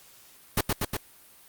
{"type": "noise with echo", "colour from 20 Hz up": "pink", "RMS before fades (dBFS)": -23, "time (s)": [0.57, 0.61], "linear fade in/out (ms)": 5, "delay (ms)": 120, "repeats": 3, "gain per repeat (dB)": -2, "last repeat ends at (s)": 0.97, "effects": ["white hiss -54 dBFS RMS until 1.48 s", "Opus 48 kbps"]}